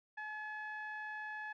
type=tone with low-pass filter; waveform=sawtooth; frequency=854 Hz; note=G#5; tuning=48 cents sharp; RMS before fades=-44 dBFS; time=0.17-1.53 s; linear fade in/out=10 ms; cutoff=1900 Hz; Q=5.2; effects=none